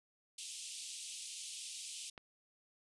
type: band-pass noise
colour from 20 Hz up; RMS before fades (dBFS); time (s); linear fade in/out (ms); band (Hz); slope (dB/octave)
white; -47; 0.38-2.1; 5; 2600 to 10000; 48
type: click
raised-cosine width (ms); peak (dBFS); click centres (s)
0.3; -33; 2.178
effects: resampled to 24000 Hz